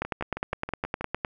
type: two click trains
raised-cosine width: 0.5 ms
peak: -12 / -18 dBFS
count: 13 / 7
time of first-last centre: 0.02-1.248 / 0.05-1.01 s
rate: 9.77 / 6.25 Hz
effects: none